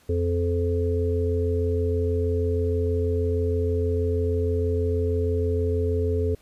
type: harmonic tone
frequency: 86.3 Hz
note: F2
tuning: 20 cents flat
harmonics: 1 / 3 / 5 / 6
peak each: -23 / -32 / -25 / -36 dBFS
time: 0.09-6.35 s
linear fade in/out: 5 ms
effects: pink hiss -58 dBFS RMS until 6.41 s + resampled to 32000 Hz